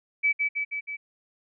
sine tone with echo, 2297 Hz, D7, 39 cents flat, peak -19 dBFS, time 0.23-0.33 s, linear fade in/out 20 ms, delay 160 ms, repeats 4, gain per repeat -3 dB, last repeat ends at 0.97 s, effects none

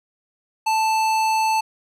sine tone with hard clipping, 880 Hz, A5, in tune, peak -19 dBFS, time 0.66-1.61 s, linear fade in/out 10 ms, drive 17 dB, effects none

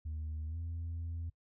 sine tone with pitch glide, 77.78 to 83.36 Hz, D#2 to E2, 0 to +20 cents, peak -35 dBFS, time 0.05-1.3 s, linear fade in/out 10 ms, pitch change +120 cents, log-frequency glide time 0.48-0.57 s, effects noise-tail reverb RT60 0.1 s tail -23 dB re dry + tanh soft clip ceiling -35 dBFS

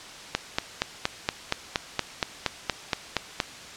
click train, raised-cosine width 0.2 ms, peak -5 dBFS, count 14, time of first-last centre 0.35-3.402 s, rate 4.26 Hz, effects white hiss -42 dBFS RMS until 3.76 s + low-pass 6000 Hz 12 dB/octave

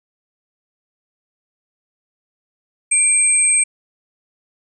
sine tone pair together, 2353 / 8366 Hz, D7 / C9, +3 / -1 cents, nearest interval octave + minor seventh, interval 2196 cents, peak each -21 / -12 dBFS, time 2.91-3.64 s, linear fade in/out 10 ms, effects none

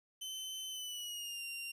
sawtooth tone with pitch glide, 3059 to 2773 Hz, G7 to F7, -43 to -13 cents, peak -38 dBFS, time 0.21-1.72 s, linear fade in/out 10 ms, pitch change -170 cents, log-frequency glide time 0.7-1.44 s, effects resampled to 32000 Hz + 12-bit

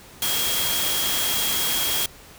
sine tone in noise, 3267 Hz, G#7, 29 cents flat, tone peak -27 dBFS, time 0.22-2.06 s, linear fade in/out 2 ms, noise white, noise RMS -24 dBFS, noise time 0.22-2.06 s, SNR -6 dB, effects pink hiss -46 dBFS RMS until 2.38 s

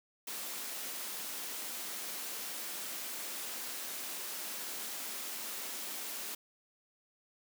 white high-pass noise, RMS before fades -41 dBFS, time 0.27-6.35 s, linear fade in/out 5 ms, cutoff 190 Hz, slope 48 dB/octave, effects none

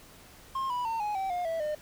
triangle tone with pitch steps, 1066 / 983.2 / 906.8 / 836.4 / 771.4 / 711.5 / 656.2 / 605.2 Hz, C6 / B5 / A#5 / G#5 / G5 / F5 / E5 / D#5, +32 / -8 / -48 / +12 / -28 / +32 / -8 / -48 cents, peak -27 dBFS, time 0.55-1.75 s, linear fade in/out 5 ms, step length 150 ms, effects pink hiss -53 dBFS RMS until 1.81 s

